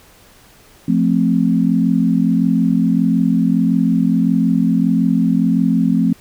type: chord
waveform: sine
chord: F major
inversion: none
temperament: equal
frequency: 174.61 / 220 / 261.6 Hz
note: F3 / A3 / C4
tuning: 0 / 0 / 0 cents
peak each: -16 dBFS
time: 0.88-6.13 s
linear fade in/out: 5 ms
effects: pink hiss -47 dBFS RMS until 6.2 s